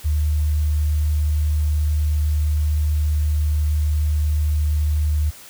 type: tone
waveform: sine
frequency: 75.5 Hz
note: D2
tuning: 48 cents sharp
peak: -16 dBFS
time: 0.04-5.31 s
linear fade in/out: 20 ms
effects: white hiss -42 dBFS RMS until 5.49 s